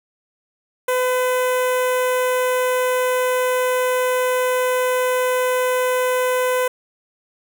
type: tone with notch filter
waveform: sawtooth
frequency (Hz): 505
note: B4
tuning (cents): +39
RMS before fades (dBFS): -19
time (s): 0.88-6.68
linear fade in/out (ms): 5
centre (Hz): 4600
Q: 0.93
effects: none